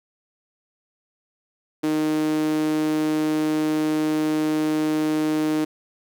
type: tone with high-pass filter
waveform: sawtooth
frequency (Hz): 154.4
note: D#3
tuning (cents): -13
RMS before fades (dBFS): -22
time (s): 1.83-5.65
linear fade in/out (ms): 10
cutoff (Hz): 310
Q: 4.1
effects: none